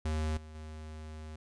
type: tone with level steps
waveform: square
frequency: 77.78 Hz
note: D#2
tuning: in tune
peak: -31 / -47 / -43 dBFS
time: 0.05-1.36 s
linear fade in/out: 5 ms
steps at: 0.37 / 0.55 s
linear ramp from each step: 2 ms
effects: resampled to 22050 Hz